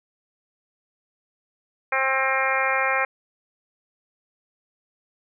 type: harmonic tone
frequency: 266 Hz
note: C4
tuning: 29 cents sharp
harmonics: 2 / 3 / 4 / 5 / 6 / 7 / 8 / 9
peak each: -28 / -28 / -28 / -28 / -28 / -28 / -28 / -28 dBFS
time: 1.92-3.05 s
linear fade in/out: 5 ms
effects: none